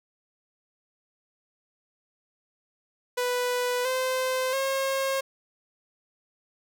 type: tone with pitch steps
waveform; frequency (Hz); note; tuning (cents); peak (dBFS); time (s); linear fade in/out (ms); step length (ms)
sawtooth; 493.9 / 516.1 / 539.2; B4 / C5 / C#5; 0 / -24 / -48; -21; 3.17-5.21; 10; 680
effects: none